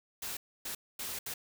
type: noise bursts at uneven times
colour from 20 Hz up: white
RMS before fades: -39 dBFS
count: 4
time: 0.22-0.37 / 0.65-0.75 / 0.99-1.19 / 1.26-1.34 s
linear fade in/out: 5 ms
effects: none